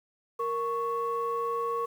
sine tone pair together, 466.2 / 1108.8 Hz, A#4 / C#6, 0 / 0 cents, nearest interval octave + minor third, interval 1500 cents, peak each -30 / -29 dBFS, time 0.39-1.86 s, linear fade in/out 10 ms, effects tanh soft clip ceiling -21 dBFS + 9-bit

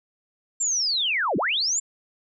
sine linear two-way sweep, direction down then up, 7459 to 144.4 to 7459 Hz, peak -21 dBFS, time 0.6-1.8 s, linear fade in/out 10 ms, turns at 1.37 s, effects none

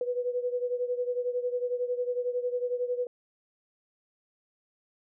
sine beating tone pair, 489.9 / 500.9 Hz, B4 / B4, -14 / +24 cents, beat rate 11 Hz, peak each -29 / -33 dBFS, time 0.01-3.07 s, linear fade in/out 2 ms, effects none

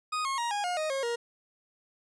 40% pulse tone with pitch steps, 1244.5 / 1083.4 / 943.2 / 821.1 / 714.8 / 622.2 / 541.7 / 471.6 Hz, D#6 / C#6 / A#5 / G#5 / F5 / D#5 / C#5 / A#4, 0 / -40 / +20 / -20 / +40 / 0 / -40 / +20 cents, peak -28 dBFS, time 0.12-1.16 s, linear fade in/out 10 ms, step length 130 ms, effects resampled to 22050 Hz + 11-bit

